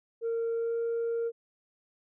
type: tone with pitch glide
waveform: sine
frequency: 460.1 to 463.6 Hz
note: A#4 to A#4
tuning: -23 to -10 cents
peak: -26 dBFS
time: 0.21-1.32 s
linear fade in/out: 50 ms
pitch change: +13 cents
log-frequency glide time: 0.54-0.77 s
effects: tanh soft clip ceiling -26 dBFS